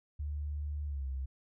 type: tone with pitch glide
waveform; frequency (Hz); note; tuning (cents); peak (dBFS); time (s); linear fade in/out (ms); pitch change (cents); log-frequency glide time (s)
sine; 73.6 to 66.33; D2 to C2; +4 to +24; -34; 0.19-1.26; 10; -180; 0.86-1.07
effects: none